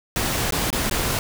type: noise with dropouts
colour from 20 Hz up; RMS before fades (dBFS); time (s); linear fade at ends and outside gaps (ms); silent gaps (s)
pink; -23; 0.16-1.19; 1; 0.507-0.523 / 0.704-0.728 / 0.897-0.911
effects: none